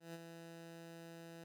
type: tone with ADSR envelope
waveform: 15% pulse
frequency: 166.7 Hz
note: E3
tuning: 20 cents sharp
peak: -39 dBFS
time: 0-1.44 s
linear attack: 140 ms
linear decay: 34 ms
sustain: -6 dB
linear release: 3 ms
effects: none